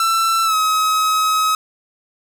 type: tone with pitch glide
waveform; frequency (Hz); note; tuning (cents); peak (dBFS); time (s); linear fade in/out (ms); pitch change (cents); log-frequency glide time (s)
45% pulse; 1336 to 1274.2; E6 to D#6; +23 to +41; -14; 0-1.55; 2; -82; 0.44-0.55
effects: none